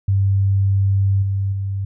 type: tone with level steps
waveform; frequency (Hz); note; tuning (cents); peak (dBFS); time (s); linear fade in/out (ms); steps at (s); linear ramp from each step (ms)
sine; 98; G2; 0; -13 / -17 / -20; 0.08-1.85; 5; 1.22 / 1.52; 10
effects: none